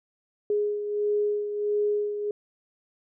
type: beating tone pair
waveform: sine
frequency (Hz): 415.3 / 416.8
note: G#4 / G#4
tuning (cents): 0 / +6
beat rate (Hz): 1.5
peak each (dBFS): -24 / -32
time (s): 0.5-2.31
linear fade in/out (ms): 2
effects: none